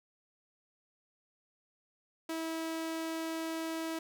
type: tone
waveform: sawtooth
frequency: 324.6 Hz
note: E4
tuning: 27 cents flat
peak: -31 dBFS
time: 2.29-3.99 s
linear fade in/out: 5 ms
effects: none